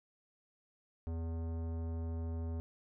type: tone with tanh clipping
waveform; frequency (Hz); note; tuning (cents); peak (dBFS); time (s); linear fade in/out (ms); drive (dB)
sine; 82.41; E2; 0; -38; 1.07-2.6; 0; 17
effects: none